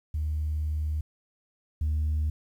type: tone pair in turn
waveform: sine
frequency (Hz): 76.5 / 76.5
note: D#2 / D#2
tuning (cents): -29 / -29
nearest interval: unison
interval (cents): 0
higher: neither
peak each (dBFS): -25 / -22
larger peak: second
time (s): 0.14-1.01 / 1.81-2.3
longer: first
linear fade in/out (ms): 5
effects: tanh soft clip ceiling -22 dBFS + 10-bit

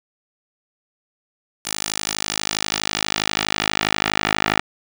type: tone with band-pass filter sweep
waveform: 10% pulse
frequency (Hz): 52.3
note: G#1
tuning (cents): +13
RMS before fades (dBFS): -23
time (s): 1.65-4.6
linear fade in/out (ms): 5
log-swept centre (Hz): 8100 to 2000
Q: 0.88
effects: none

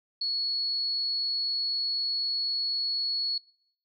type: tone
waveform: sine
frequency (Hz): 4372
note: C#8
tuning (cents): -25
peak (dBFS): -27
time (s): 0.21-3.38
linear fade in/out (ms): 5
effects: noise-tail reverb RT60 0.7 s tail -24 dB re dry

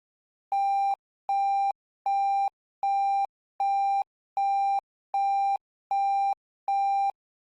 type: tone bursts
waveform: triangle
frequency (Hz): 792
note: G5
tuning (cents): +18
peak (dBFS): -19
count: 9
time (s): 0.52-7.1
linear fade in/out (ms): 2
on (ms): 420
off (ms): 350
effects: tanh soft clip ceiling -18 dBFS + Opus 24 kbps

